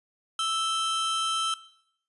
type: tone pair together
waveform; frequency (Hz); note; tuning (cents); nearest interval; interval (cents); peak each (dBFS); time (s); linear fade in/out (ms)
45% pulse; 1318.5 / 3128; E6 / G7; 0 / -4; octave + minor third; 1496; -28; 0.39-1.54; 2
effects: noise-tail reverb RT60 0.7 s tail -18 dB re dry + resampled to 24000 Hz